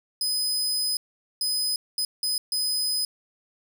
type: tone bursts at uneven times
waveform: sawtooth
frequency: 5020 Hz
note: D#8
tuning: 15 cents sharp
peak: -21 dBFS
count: 5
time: 0.21-0.97 / 1.41-1.76 / 1.98-2.05 / 2.23-2.38 / 2.52-3.05 s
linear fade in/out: 2 ms
effects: 10-bit